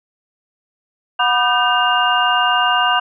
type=tone cluster; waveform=sine; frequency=729 / 981 / 1208 / 1540 / 2816 Hz; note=F#5 / B5 / D6 / G6 / F7; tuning=-26 / -12 / +48 / -31 / +14 cents; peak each=-19 dBFS; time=1.19-3 s; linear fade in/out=10 ms; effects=none